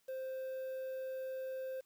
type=tone with quantisation; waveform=triangle; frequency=523.3 Hz; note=C5; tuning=in tune; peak=-37 dBFS; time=0.08-1.81 s; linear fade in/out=10 ms; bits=10; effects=white hiss -75 dBFS RMS until 1.85 s